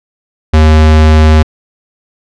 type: tone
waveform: square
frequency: 77.9 Hz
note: D#2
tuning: 3 cents sharp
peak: -3 dBFS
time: 0.53-1.43 s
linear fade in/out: 10 ms
effects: low-pass 5000 Hz 12 dB/octave

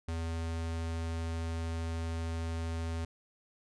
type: tone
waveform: square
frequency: 82.41 Hz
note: E2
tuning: in tune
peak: -34 dBFS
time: 0.08-3.05 s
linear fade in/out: 5 ms
effects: resampled to 22050 Hz

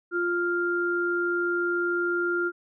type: tone pair together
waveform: sine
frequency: 349.2 / 1396.9 Hz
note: F4 / F6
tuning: 0 / 0 cents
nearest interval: 2 octaves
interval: 2400 cents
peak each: -26 dBFS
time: 0.11-2.52 s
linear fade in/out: 50 ms
effects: none

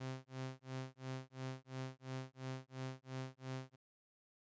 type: tone with tremolo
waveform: sawtooth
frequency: 130.81 Hz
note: C3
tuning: in tune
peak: -37 dBFS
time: 0-3.76 s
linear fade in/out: 10 ms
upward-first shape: sine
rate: 2.9 Hz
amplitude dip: 100%
effects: resampled to 16000 Hz

